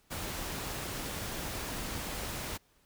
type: noise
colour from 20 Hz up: pink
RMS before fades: -38 dBFS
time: 0.1-2.58 s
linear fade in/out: 20 ms
effects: pink hiss -68 dBFS RMS until 2.85 s